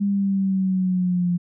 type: linear sweep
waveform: sine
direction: down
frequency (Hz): 202 to 174.4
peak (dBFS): -18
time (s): 0-1.38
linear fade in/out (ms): 20
effects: none